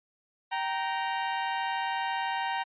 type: tone pair together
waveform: sawtooth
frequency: 776 / 933.9 Hz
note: G5 / A#5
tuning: -18 / +3 cents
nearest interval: minor third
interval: 321 cents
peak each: -28 / -27 dBFS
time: 0.51-2.64 s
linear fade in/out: 20 ms
effects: resampled to 8000 Hz